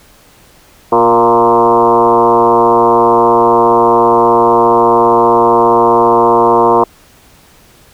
sine tone with frequency modulation, 698.5 Hz, F5, in tune, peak -5 dBFS, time 0.92-6.84 s, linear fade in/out 5 ms, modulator 115 Hz, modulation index 3.4, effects pink hiss -44 dBFS RMS until 7.93 s

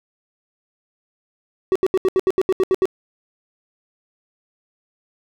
triangle tone bursts, 377.7 Hz, F#4, 36 cents sharp, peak -11 dBFS, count 11, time 1.72-2.855 s, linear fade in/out 0 ms, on 35 ms, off 75 ms, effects none

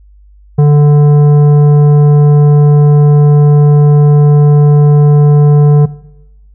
sine tone with tanh clipping, 146.83 Hz, D3, in tune, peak -4 dBFS, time 0.58-5.86 s, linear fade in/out 10 ms, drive 11 dB, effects noise-tail reverb RT60 0.9 s tail -19 dB re dry + added 50 Hz sine -37 dBFS peak until 6.54 s

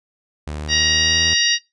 sawtooth tone with pitch glide, 75.2 to 81.53 Hz, D2 to E2, +42 to -19 cents, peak -22 dBFS, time 0.47-1.34 s, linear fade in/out 0 ms, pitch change +139 cents, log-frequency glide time 0.6-1.15 s
harmonic tone, 943 Hz, A#5, 20 cents sharp, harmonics 2 / 3 / 4 / 5 / 6, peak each -21 / -21 / -21 / -21 / -21 dBFS, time 0.68-1.59 s, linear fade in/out 50 ms
effects noise-tail reverb RT60 0.2 s tail -21 dB re dry + resampled to 22050 Hz

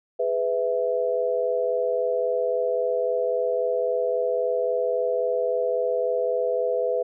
sine chord, E major, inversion first, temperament equal with one note detuned, 415.3 / 499 / 659.3 Hz, G#4 / B4 / E5, 0 / +18 / 0 cents, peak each -29 / -23 / -27 dBFS, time 0.19-7.03 s, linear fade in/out 10 ms, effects none

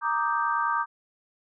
sine chord, Eb major seventh, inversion second, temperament equal, 932.3 / 1174.7 / 1244.5 / 1568 Hz, Bb5 / D6 / Eb6 / G6, 0 / 0 / 0 / 0 cents, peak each -28 / -27 / -31 / -30 dBFS, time 0.01-0.86 s, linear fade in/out 50 ms, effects none

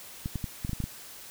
clicks, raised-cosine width 5 ms, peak -19 dBFS, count 8, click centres 0.259 / 0.357 / 0.442 / 0.649 / 0.694 / 0.732 / 0.803 / 0.84 s, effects white hiss -46 dBFS RMS until 1.3 s

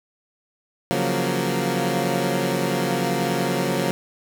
15% pulse chord, Gb major seventh, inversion second, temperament equal, 138.59 / 174.61 / 185 / 233.1 Hz, Db3 / F3 / Gb3 / Bb3, 0 / 0 / 0 / 0 cents, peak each -20 dBFS, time 0.91-3.91 s, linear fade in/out 0 ms, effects none

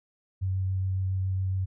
sine tone with vibrato, 94.5 Hz, F#2, 37 cents sharp, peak -25 dBFS, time 0.41-1.66 s, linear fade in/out 20 ms, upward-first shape triangle, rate 7.2 Hz, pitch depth 12 cents each way, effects none

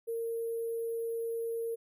sine tone with sample-and-hold, 459.6 Hz, A#4, 25 cents flat, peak -32 dBFS, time 0.07-1.76 s, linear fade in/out 20 ms, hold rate 11025 Hz, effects none

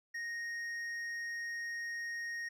triangle tone with hard clipping, 1864.7 Hz, A#6, in tune, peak -39 dBFS, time 0.14-2.49 s, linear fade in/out 10 ms, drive 9 dB, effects none

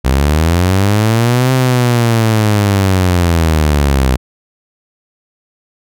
sawtooth linear two-way sweep, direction up then down, 62.6 to 130.81 to 62.6 Hz, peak -5 dBFS, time 0.04-4.17 s, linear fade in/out 20 ms, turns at 1.52 s, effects none

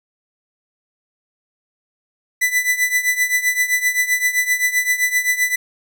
45% pulse tone with tremolo, 1990 Hz, B6, 13 cents sharp, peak -12 dBFS, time 2.41-5.56 s, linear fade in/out 10 ms, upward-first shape triangle, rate 7.7 Hz, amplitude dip 85%, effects none

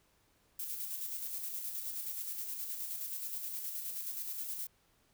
violet noise with tremolo, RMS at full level -39 dBFS, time 0.59-4.67 s, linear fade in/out 5 ms, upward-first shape square, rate 9.5 Hz, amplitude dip 35%, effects pink hiss -71 dBFS RMS until 5.13 s

